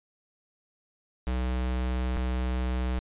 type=tone pair in turn; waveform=square; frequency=62.8 / 62.8 Hz; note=B1 / B1; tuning=+30 / +30 cents; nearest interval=unison; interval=0 cents; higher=neither; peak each=-27 dBFS; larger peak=neither; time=1.27-2.17 / 2.17-2.99 s; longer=first; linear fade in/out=0 ms; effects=resampled to 8000 Hz